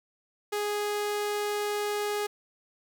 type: tone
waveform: sawtooth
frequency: 414.8 Hz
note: G#4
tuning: 2 cents flat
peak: -24 dBFS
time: 0.52-2.27 s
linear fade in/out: 10 ms
effects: none